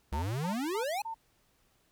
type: exponential sweep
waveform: square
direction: up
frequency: 65.3 to 869 Hz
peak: -32 dBFS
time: 0.12-1.02 s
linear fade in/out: 5 ms
type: tone bursts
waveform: sine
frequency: 901 Hz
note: A5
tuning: 41 cents sharp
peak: -35 dBFS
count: 4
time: 0.13-1.144 s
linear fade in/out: 10 ms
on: 96 ms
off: 210 ms
effects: pink hiss -70 dBFS RMS until 1.91 s